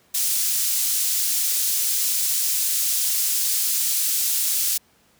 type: high-pass noise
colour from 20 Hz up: pink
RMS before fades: -22 dBFS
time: 0.14-4.78 s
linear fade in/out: 10 ms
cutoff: 6500 Hz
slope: 12 dB/octave
effects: pink hiss -59 dBFS RMS until 5.19 s + high-pass 80 Hz 12 dB/octave